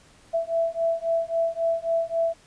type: beating tone pair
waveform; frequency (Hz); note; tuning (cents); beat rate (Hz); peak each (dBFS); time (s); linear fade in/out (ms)
sine; 662 / 665.7; E5 / E5; +7 / +17; 3.7; -25; 0.33-2.34; 20
effects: pink hiss -55 dBFS RMS until 2.46 s + resampled to 22050 Hz